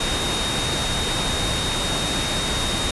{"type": "tone in noise", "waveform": "sine", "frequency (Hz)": 3716, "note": "A#7", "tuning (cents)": -6, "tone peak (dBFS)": -26, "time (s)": [0, 2.91], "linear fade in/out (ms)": 5, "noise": "pink", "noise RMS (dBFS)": -24, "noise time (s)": [0, 2.91], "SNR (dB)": -5, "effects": ["resampled to 24000 Hz"]}